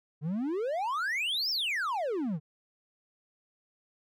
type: exponential two-way sweep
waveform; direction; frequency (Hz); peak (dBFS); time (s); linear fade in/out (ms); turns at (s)
triangle; up then down; 140 to 5550 to 140; -27; 0.21-2.4; 50; 1.5
effects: none